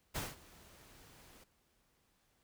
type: noise with ADSR envelope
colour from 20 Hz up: pink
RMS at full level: -38 dBFS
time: 0.14-1.44 s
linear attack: 22 ms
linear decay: 190 ms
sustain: -22 dB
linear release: 6 ms
effects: pink hiss -75 dBFS RMS until 2.43 s